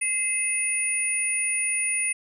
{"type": "tone cluster", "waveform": "sine", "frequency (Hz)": [2064, 2579, 9600], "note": ["C7", "E7", "D9"], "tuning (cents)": [-24, -39, 37], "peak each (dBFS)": [-32, -29, -24], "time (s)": [0.01, 2.13], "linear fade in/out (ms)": 10, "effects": []}